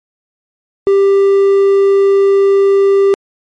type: tone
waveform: triangle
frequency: 394.6 Hz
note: G4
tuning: 11 cents sharp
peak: -4 dBFS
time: 0.87-3.14 s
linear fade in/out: 0 ms
effects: MP3 48 kbps